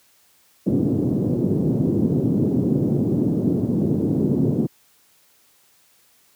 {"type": "band-pass noise", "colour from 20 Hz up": "white", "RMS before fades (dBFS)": -20, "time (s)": [0.66, 4.67], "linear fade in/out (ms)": 10, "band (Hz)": [110, 330], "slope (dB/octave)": 24, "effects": ["white hiss -58 dBFS RMS until 6.35 s", "high-pass 60 Hz 12 dB/octave"]}